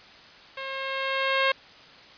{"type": "tone with level ramp", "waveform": "10% pulse", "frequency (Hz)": 537, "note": "C5", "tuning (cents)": 45, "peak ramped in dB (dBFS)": [-25, -11], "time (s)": [0.57, 1.52], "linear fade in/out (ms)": 5, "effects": ["white hiss -49 dBFS RMS until 2.17 s", "resampled to 11025 Hz"]}